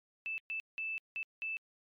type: tone bursts at uneven times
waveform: sine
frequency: 2637 Hz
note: E7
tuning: in tune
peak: -35 dBFS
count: 5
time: 0.26-0.38 / 0.5-0.6 / 0.78-0.98 / 1.16-1.23 / 1.42-1.57 s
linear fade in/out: 0 ms
effects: MP3 96 kbps